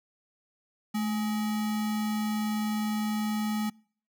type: tone with sample-and-hold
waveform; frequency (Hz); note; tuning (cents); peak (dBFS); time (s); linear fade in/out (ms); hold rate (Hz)
sine; 215.3; A3; -37; -26; 0.94-3.7; 10; 1050
effects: noise-tail reverb RT60 0.5 s tail -26 dB re dry